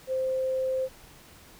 sine tone, 522 Hz, C5, 4 cents flat, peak -25 dBFS, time 0.07-0.89 s, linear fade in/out 50 ms, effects pink hiss -52 dBFS RMS until 1.59 s

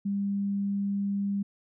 sine tone, 199.8 Hz, G3, 33 cents sharp, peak -26 dBFS, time 0.05-1.43 s, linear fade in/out 10 ms, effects none

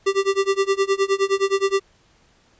square tone with tremolo, 392 Hz, G4, in tune, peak -15 dBFS, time 0.06-1.8 s, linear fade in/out 10 ms, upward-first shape sine, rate 9.6 Hz, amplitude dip 95%, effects pink hiss -58 dBFS RMS until 2.59 s + resampled to 16000 Hz

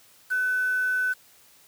sine tone with quantisation, 1506 Hz, F#6, 30 cents sharp, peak -22 dBFS, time 0.3-1.14 s, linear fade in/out 20 ms, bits 7, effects white hiss -56 dBFS RMS until 1.67 s + high-pass 60 Hz 12 dB/octave

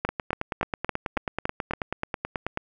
two click trains, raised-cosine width 0.5 ms, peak -9 / -12 dBFS, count 7 / 24, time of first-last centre 0.05-1.735 / 0.09-2.574 s, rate 3.56 / 9.26 Hz, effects none

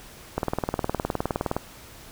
click train, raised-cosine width 1 ms, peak -10 dBFS, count 24, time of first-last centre 0.38-1.566 s, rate 19.4 Hz, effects pink hiss -46 dBFS RMS until 2.11 s

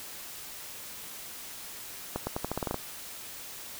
accelerating click train, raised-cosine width 1 ms, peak -16 dBFS, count 10, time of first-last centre 2.16-2.744 s, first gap 110 ms, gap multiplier 0.86, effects white hiss -43 dBFS RMS until 3.79 s

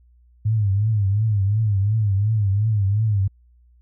sine tone with vibrato, 103.83 Hz, G#2, in tune, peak -16 dBFS, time 0.45-3.28 s, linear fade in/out 10 ms, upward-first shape triangle, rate 2.8 Hz, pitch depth 150 cents each way, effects added 60 Hz sine -51 dBFS peak until 3.81 s

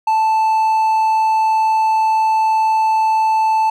triangle tone, 879 Hz, A5, 2 cents flat, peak -10 dBFS, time 0.07-3.7 s, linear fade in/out 5 ms, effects none

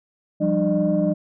sine tone cluster, 174.7 / 196.7 / 301.3 / 606 Hz, F3 / G3 / D4 / D#5, +1 / +6 / +44 / -46 cents, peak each -22 dBFS, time 0.4-1.14 s, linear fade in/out 20 ms, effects tanh soft clip ceiling -10 dBFS

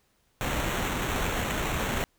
pink noise with sample-and-hold, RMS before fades -29 dBFS, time 0.41-2.04 s, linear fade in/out 0 ms, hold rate 4900 Hz, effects pink hiss -69 dBFS RMS until 2.18 s

